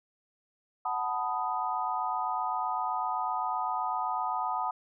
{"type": "chord", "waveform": "sine", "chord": "B dominant seventh", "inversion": "second", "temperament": "equal", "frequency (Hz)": [740, 880, 987.8, 1244.5], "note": ["F#5", "A5", "B5", "D#6"], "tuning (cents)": [0, 0, 0, 0], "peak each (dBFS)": -34, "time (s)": [0.85, 4.71], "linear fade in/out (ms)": 5, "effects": []}